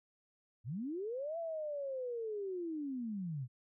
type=linear two-way sweep; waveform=sine; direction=up then down; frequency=96.2 to 678 to 116.3 Hz; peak=-37 dBFS; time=0.64-3.48 s; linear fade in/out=50 ms; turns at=1.38 s; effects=none